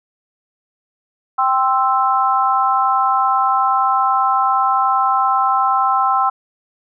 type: chord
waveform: sine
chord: C major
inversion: second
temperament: equal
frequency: 784 / 1046.5 / 1318.5 Hz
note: G5 / C6 / E6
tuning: 0 / 0 / 0 cents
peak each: -17 dBFS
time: 1.38-6.3 s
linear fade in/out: 10 ms
effects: none